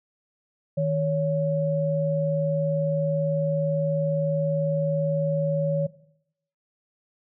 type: tone pair together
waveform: sine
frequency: 157.2 / 560.2 Hz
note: D#3 / C#5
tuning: +18 / +18 cents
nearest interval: octave + minor seventh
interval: 2200 cents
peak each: -24 dBFS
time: 0.77-5.87 s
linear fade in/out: 10 ms
effects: noise-tail reverb RT60 0.7 s tail -17 dB re dry